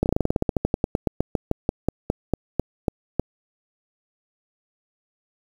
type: slowing click train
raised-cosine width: 2 ms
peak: -6 dBFS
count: 27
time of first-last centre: 0.03-3.196 s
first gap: 29 ms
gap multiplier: 1.1
effects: 7-bit